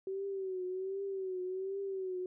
sine tone with vibrato, 380 Hz, F#4, 46 cents sharp, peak -35 dBFS, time 0.07-2.26 s, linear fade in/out 2 ms, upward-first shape triangle, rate 1.3 Hz, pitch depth 79 cents each way, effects none

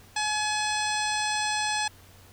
harmonic tone with a mistuned harmonic, 849 Hz, G#5, 38 cents sharp, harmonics 1 / 2 / 3 / 4 / 5 / 6 / 7 / 9 / 10, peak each -29 / -32 / -34 / -35 / -36 / -37 / -37 / -39 / -39 dBFS, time 0.16-1.88 s, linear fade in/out 5 ms, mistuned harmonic 5, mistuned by -17 cents, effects added 93 Hz sine -54 dBFS peak until 2.32 s + pink hiss -54 dBFS RMS until 2.32 s

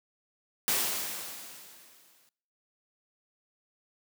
white noise with exponential decay, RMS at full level -26 dBFS, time 0.68-2.29 s, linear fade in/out 0 ms, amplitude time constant 350 ms, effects noise-tail reverb RT60 0.7 s tail -24 dB re dry + high-pass 150 Hz 12 dB/octave

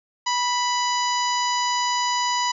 harmonic tone with a mistuned harmonic, 990 Hz, B5, 4 cents sharp, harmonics 1 / 2 / 3 / 4 / 5 / 6 / 7, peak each -22 / -30 / -31 / -33 / -30 / -34 / -33 dBFS, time 0.26-2.52 s, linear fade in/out 10 ms, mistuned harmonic 1, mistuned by -21 cents, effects none

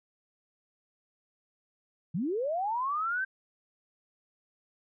sine linear sweep, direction up, 143.4 to 1581 Hz, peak -28 dBFS, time 2.14-3.25 s, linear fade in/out 10 ms, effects none

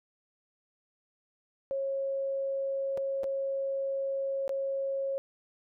sine tone with dropouts, 545 Hz, C#5, 29 cents flat, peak -29 dBFS, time 1.71-5.18 s, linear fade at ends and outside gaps 0 ms, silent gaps 2.974-2.978 / 3.234-3.241 / 4.479-4.493 s, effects none

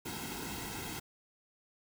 pink noise with comb filter, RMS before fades -41 dBFS, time 0.05-1 s, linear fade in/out 10 ms, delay 1.7 ms, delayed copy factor -0.85, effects none

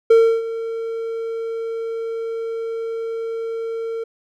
triangle tone with ADSR envelope, 454.9 Hz, A#4, 42 cents flat, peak -5 dBFS, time 0.1-4.04 s, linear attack 8 ms, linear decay 310 ms, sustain -16 dB, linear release 8 ms, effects none

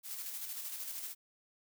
blue noise with tremolo, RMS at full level -41 dBFS, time 0.03-1.15 s, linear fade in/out 50 ms, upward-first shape square, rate 13 Hz, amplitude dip 35%, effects none

